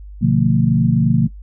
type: chord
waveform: sine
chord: B half-diminished seventh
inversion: none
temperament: equal with one note detuned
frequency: 123.47 / 146.83 / 174.61 / 225 Hz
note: B2 / D3 / F3 / A3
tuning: 0 / 0 / 0 / +39 cents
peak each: -17 dBFS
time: 0.21-1.28 s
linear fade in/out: 20 ms
effects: noise-tail reverb RT60 0.1 s tail -21 dB re dry + added 50 Hz sine -32 dBFS peak until 1.42 s